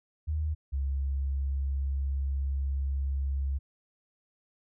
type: tone pair in turn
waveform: sine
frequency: 76.9 / 68.38 Hz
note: D#2 / C#2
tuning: -20 / -23 cents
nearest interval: major second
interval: 203 cents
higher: first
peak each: -27 dBFS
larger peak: neither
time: 0.27-0.55 / 0.72-3.59 s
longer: second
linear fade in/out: 20 ms
effects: none